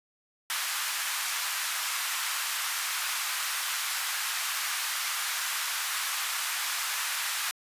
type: high-pass noise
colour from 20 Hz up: pink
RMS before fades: -31 dBFS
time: 0.5-7.51 s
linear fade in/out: 0 ms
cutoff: 1100 Hz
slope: 24 dB/octave
effects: resampled to 32000 Hz